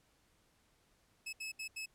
sawtooth tone bursts at uneven times, 2591 Hz, E7, 30 cents flat, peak -37 dBFS, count 4, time 1.26-1.33 / 1.4-1.52 / 1.59-1.68 / 1.76-1.86 s, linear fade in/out 10 ms, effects pink hiss -72 dBFS RMS until 1.94 s + low-pass 12000 Hz 12 dB/octave

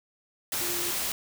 sine tone in noise, 349.4 Hz, F4, 1 cent sharp, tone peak -37 dBFS, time 0.61-0.91 s, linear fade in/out 2 ms, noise white, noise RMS -30 dBFS, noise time 0.52-1.12 s, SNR -10 dB, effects none

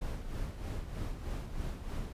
brown noise with tremolo, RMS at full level -36 dBFS, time 0.01-2.13 s, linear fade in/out 10 ms, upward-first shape sine, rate 3.2 Hz, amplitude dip 55%, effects resampled to 32000 Hz

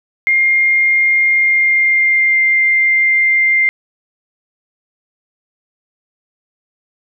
sine tone with pitch glide, 2120 to 2098 Hz, C7 to C7, +22 to +4 cents, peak -9 dBFS, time 0.27-3.69 s, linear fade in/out 0 ms, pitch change -18 cents, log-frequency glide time 1.29-2.51 s, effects none

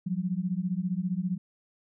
sine beating tone pair, 174.61 / 189.61 Hz, F3 / F#3, 0 / +43 cents, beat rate 15 Hz, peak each -30 dBFS, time 0.06-1.38 s, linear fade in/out 10 ms, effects none

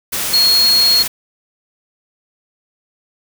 sine tone in noise, 4305 Hz, C8, 49 cents sharp, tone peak -9 dBFS, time 0.33-1.03 s, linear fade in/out 10 ms, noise white, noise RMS -20 dBFS, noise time 0.12-1.08 s, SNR +8 dB, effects none

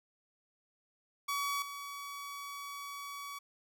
sawtooth tone with level steps, 1134 Hz, C#6, 39 cents sharp, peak -29 / -38 dBFS, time 1.28-3.39 s, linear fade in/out 10 ms, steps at 1.62 s, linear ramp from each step 2 ms, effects none

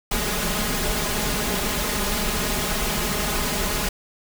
pink noise with comb filter, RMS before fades -24 dBFS, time 0.11-3.89 s, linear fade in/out 5 ms, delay 4.8 ms, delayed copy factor +0.85, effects none

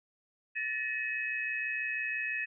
sine tone cluster, 1748 / 1874 / 2553 Hz, A6 / A#6 / D#7, -12 / +9 / +44 cents, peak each -37 / -38 / -34 dBFS, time 0.55-2.46 s, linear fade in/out 20 ms, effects none

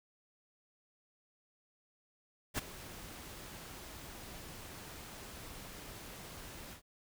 pink noise with ADSR envelope, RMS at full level -33 dBFS, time 2.54-6.82 s, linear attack 43 ms, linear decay 14 ms, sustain -16 dB, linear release 96 ms, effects none

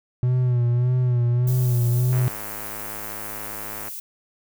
triangle tone with vibrato, 123.2 Hz, B2, 4 cents flat, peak -15 dBFS, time 0.23-2.28 s, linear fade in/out 0 ms, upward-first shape sine, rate 1.7 Hz, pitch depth 49 cents each way
violet noise, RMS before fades -34 dBFS, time 1.47-4 s, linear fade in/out 5 ms
click train, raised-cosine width 0.5 ms, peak -21 dBFS, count 185, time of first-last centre 2.13-3.882 s, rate 105 Hz
effects none

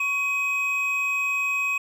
triangle tone pair together, 1108.7 / 2528 Hz, C#6 / D#7, 0 / +27 cents, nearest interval octave + major second, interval 1427 cents, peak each -30 / -21 dBFS, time 0-1.78 s, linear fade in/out 5 ms, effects none

